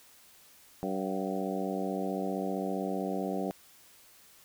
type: harmonic tone with a mistuned harmonic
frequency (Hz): 95.5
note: G2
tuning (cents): -45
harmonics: 2 / 3 / 4 / 5 / 6 / 7 / 8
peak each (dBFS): -35 / -37 / -38 / -39 / -40 / -40 / -41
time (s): 0.83-3.51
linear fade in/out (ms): 0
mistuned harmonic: 7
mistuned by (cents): +53
effects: white hiss -58 dBFS RMS until 4.44 s